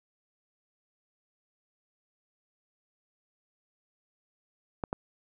clicks, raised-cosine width 1 ms, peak -17 dBFS, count 2, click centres 4.838 / 4.929 s, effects none

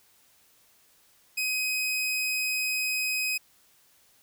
sawtooth tone, 2520 Hz, D#7, 21 cents sharp, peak -23 dBFS, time 1.37-3.38 s, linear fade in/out 10 ms, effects white hiss -62 dBFS RMS until 4.22 s

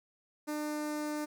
sawtooth tone with notch filter, 300.1 Hz, D4, 38 cents sharp, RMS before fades -36 dBFS, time 0.47-1.26 s, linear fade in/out 20 ms, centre 3100 Hz, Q 1.3, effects 11-bit

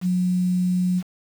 sine tone with quantisation, 181.2 Hz, F#3, 36 cents flat, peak -18 dBFS, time 0.01-1.03 s, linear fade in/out 50 ms, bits 7, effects none

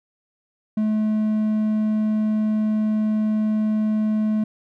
triangle tone, 215.1 Hz, A3, 39 cents flat, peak -16 dBFS, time 0.77-4.44 s, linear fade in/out 5 ms, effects none

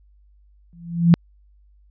sine tone with exponential growth, 170 Hz, F3, 46 cents flat, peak -6 dBFS, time 0.73-1.14 s, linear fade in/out 0 ms, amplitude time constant 88 ms, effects added 50 Hz sine -51 dBFS peak until 1.9 s + resampled to 11025 Hz

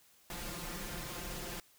pink noise with comb filter, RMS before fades -42 dBFS, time 0.3-1.6 s, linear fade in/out 2 ms, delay 5.7 ms, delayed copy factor +0.95, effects white hiss -65 dBFS RMS until 1.78 s

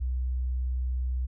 sine tone, 63 Hz, B1, 35 cents sharp, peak -26 dBFS, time 0-1.27 s, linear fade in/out 20 ms, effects none

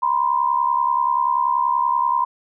sine tone pair together, 960.6 / 1031 Hz, B5 / C6, -48 / -26 cents, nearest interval minor second, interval 122 cents, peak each -19 dBFS, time 0.02-2.25 s, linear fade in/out 10 ms, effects none

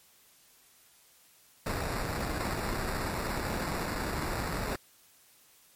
pink noise with sample-and-hold, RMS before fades -33 dBFS, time 1.66-4.76 s, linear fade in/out 5 ms, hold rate 3150 Hz, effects white hiss -61 dBFS RMS until 5.75 s + MP3 64 kbps

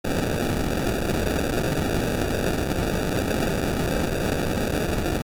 white noise with sample-and-hold, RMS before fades -24 dBFS, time 0.04-5.22 s, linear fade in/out 10 ms, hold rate 1050 Hz, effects AAC 64 kbps

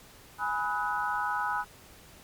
sine chord, G# minor seventh, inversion none, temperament equal with one note detuned, 830.6 / 987.8 / 1272.1 / 1480 Hz, G#5 / B5 / D#6 / F#6, 0 / 0 / +38 / 0 cents, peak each -33 dBFS, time 0.38-1.65 s, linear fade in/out 50 ms, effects pink hiss -53 dBFS RMS until 2.23 s + MP3 96 kbps

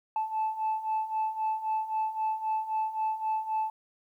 sine beating tone pair, 871 / 874.8 Hz, A5 / A5, -18 / -10 cents, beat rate 3.8 Hz, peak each -32 / -28 dBFS, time 0.16-3.7 s, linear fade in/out 2 ms, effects tanh soft clip ceiling -23 dBFS + 11-bit

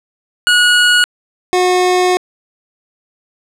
25% pulse tone pair in turn, 1454 / 363.5 Hz, F#6 / F#4, -31 / -31 cents, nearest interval 2 octaves, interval 2400 cents, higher first, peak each -4 / -6 dBFS, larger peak first, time 0.47-1.04 / 1.53-2.17 s, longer second, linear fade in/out 0 ms, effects low-pass 9000 Hz 12 dB/octave

